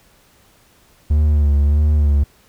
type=tone with vibrato; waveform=triangle; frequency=73.42 Hz; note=D2; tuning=in tune; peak=-9 dBFS; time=1.1-2.24 s; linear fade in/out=10 ms; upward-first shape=sine; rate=1.6 Hz; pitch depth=51 cents each way; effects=pink hiss -53 dBFS RMS until 2.48 s